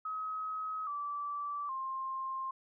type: tone with pitch steps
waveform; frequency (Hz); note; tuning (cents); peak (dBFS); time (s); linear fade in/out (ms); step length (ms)
sine; 1273 / 1160.6 / 1058.2; D#6 / D6 / C6; +39 / -21 / +19; -35; 0.05-2.51; 5; 820
effects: none